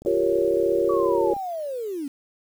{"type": "click train", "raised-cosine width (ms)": 2, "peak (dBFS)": -28, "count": 45, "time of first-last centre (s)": [0.02, 1.366], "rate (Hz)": 32.7}
{"type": "chord", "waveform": "sine", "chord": "G half-diminished seventh", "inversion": "third", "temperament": "equal", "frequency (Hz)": [349.2, 392, 466.2, 554.4], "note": ["F4", "G4", "Bb4", "Db5"], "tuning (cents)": [0, 0, 0, 0], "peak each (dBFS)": -24, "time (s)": [0.06, 1.34], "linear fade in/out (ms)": 2}
{"type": "linear sweep", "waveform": "sine", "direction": "down", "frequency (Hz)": [1152, 265.4], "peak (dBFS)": -27, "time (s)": [0.89, 2.08], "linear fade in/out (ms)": 5}
{"effects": ["8-bit"]}